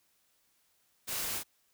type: noise with echo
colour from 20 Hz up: white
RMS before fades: -37 dBFS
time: 1.07-1.4 s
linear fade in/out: 20 ms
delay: 36 ms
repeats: 1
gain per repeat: -3 dB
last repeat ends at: 1.436 s
effects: white hiss -72 dBFS RMS until 1.73 s